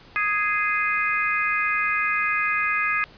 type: harmonic tone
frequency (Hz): 415.3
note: G#4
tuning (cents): 0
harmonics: 3 / 4 / 5 / 6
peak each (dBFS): -26 / -26 / -26 / -26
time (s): 0.16-3.04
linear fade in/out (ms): 0
effects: pink hiss -49 dBFS RMS until 3.17 s + resampled to 11025 Hz